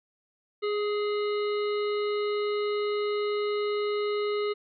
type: harmonic tone with a mistuned harmonic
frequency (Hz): 415.3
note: G#4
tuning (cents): 0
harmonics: 1 / 3 / 5 / 7 / 9 / 10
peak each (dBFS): -26 / -36 / -40 / -43 / -45 / -46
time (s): 0.62-4.54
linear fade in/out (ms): 20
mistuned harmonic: 3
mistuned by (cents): +16
effects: none